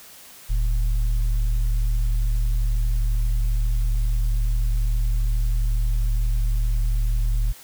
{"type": "tone pair together", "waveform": "sine", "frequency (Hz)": [41.16, 113.5], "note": ["E1", "A#2"], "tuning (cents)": [-2, -46], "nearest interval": "octave + tritone", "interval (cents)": 1756, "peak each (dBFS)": [-18, -30], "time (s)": [0.49, 7.53], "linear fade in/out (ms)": 20, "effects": ["white hiss -45 dBFS RMS until 7.63 s"]}